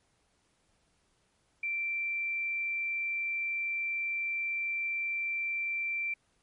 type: tone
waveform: sine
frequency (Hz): 2349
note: D7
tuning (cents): 0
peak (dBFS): -30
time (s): 1.63-6.14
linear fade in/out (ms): 5
effects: pink hiss -72 dBFS RMS until 6.42 s + MP3 48 kbps